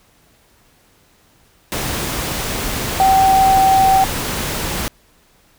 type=tone in noise; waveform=sine; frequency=769 Hz; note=G5; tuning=33 cents flat; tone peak=-9 dBFS; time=3-4.04 s; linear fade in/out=0 ms; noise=pink; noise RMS=-22 dBFS; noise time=1.72-4.88 s; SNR=+10 dB; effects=pink hiss -54 dBFS RMS until 5.58 s